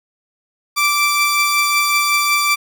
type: tone pair together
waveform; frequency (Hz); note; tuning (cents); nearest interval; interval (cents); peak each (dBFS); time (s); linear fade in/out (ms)
sawtooth; 1171.2 / 2337; D6 / D7; -5 / -9; octave; 1196; -13; 0.76-2.56; 20
effects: none